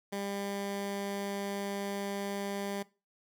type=tone; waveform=15% pulse; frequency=199.7 Hz; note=G3; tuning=32 cents sharp; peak=-28 dBFS; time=0.12-2.83 s; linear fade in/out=10 ms; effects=noise-tail reverb RT60 0.3 s tail -20 dB re dry